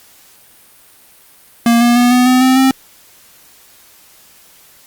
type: tone with pitch steps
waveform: square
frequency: 234.1 / 238.9 / 243.8 / 248.7 / 253.8 / 259 / 264.3 Hz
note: A#3 / A#3 / B3 / B3 / B3 / C4 / C4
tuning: +8 / +43 / -22 / +12 / +47 / -17 / +18 cents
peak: -8 dBFS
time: 1.66-2.71 s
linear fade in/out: 2 ms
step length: 150 ms
effects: white hiss -45 dBFS RMS until 4.86 s + Opus 48 kbps